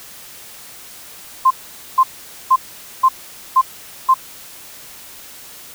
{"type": "tone bursts", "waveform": "sine", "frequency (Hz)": 1046.5, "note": "C6", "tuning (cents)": 0, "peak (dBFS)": -7, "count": 6, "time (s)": [1.45, 4.142], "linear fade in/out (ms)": 10, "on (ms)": 57, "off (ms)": 470, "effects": ["white hiss -38 dBFS RMS until 5.74 s"]}